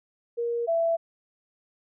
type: tone pair in turn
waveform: sine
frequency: 470.9 / 666 Hz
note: A#4 / E5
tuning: +18 / +18 cents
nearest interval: tritone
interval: 600 cents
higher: second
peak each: -25 / -21 dBFS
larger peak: second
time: 0.37-0.67 / 0.67-0.97 s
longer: neither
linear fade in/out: 20 ms
effects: none